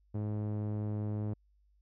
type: tone with low-pass filter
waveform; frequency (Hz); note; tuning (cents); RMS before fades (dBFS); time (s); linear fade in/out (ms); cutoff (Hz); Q
sawtooth; 105.3; G#2; +24; -35; 0.14-1.34; 10; 530; 0.6
effects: added 50 Hz sine -65 dBFS peak until 1.81 s